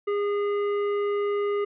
sine tone with hard clipping, 408.7 Hz, G#4, 28 cents flat, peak -25 dBFS, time 0.07-1.65 s, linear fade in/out 10 ms, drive 10 dB, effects resampled to 8000 Hz

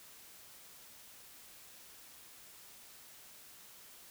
silence, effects white hiss -56 dBFS RMS until 4.1 s

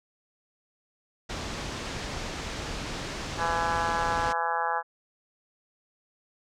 pink low-pass noise, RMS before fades -35 dBFS, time 1.29-4.33 s, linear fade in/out 10 ms, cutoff 6800 Hz, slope 24 dB/octave
harmonic tone, 167.5 Hz, E3, 28 cents sharp, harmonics 3 / 4 / 5 / 6 / 7 / 8 / 9 / 10, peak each -37 / -37 / -29 / -32 / -35 / -35 / -37 / -35 dBFS, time 3.37-4.83 s, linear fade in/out 50 ms
clicks, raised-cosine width 2 ms, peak -27 dBFS, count 2, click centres 3.889 / 4.178 s
effects none

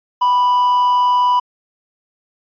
triangle tone with amplitude modulation, 987.8 Hz, B5, in tune, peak -8 dBFS, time 0.21-1.4 s, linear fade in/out 10 ms, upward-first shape sine, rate 214 Hz, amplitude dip 25%, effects resampled to 11025 Hz

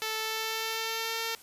5% pulse tone with pitch glide, 439.3 to 453.7 Hz, A4 to A#4, -3 to -47 cents, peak -19 dBFS, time 0.02-1.35 s, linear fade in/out 0 ms, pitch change +56 cents, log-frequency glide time 0.17-1.21 s, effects white hiss -53 dBFS RMS until 1.42 s + resampled to 32000 Hz

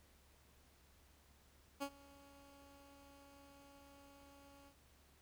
15% pulse tone with ADSR envelope, 280 Hz, C#4, 18 cents sharp, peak -32 dBFS, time 1.8-4.75 s, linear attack 25 ms, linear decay 68 ms, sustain -23 dB, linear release 75 ms, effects added 70 Hz sine -70 dBFS peak until 5.21 s + pink hiss -70 dBFS RMS until 5.21 s

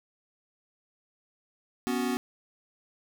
square chord, B suspended second, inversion none, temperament equal, 246.9 / 277.2 / 370 Hz, B3 / C#4 / F#4, 0 / 0 / 0 cents, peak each -30 / -34 / -34 dBFS, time 1.87-2.17 s, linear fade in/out 0 ms, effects none

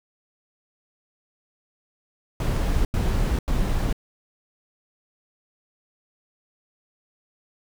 brown noise bursts, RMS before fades -22 dBFS, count 3, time 2.4-3.928 s, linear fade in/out 2 ms, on 450 ms, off 89 ms, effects none

